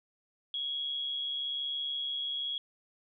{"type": "tone with amplitude modulation", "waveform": "sine", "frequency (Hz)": 3322, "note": "G#7", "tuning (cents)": 0, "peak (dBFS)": -30, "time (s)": [0.54, 2.58], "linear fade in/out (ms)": 2, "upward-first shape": "sine", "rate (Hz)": 141, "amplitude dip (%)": 45, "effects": []}